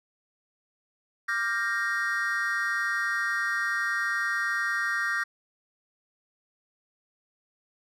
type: chord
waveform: triangle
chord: G minor seventh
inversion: second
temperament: equal with one note detuned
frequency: 1174.7 / 1396.9 / 1585.3 / 1864.7 Hz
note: D6 / F6 / G6 / Bb6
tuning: 0 / 0 / +19 / 0 cents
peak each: -33 / -31 / -29 / -27 dBFS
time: 1.28-5.24 s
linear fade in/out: 10 ms
effects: none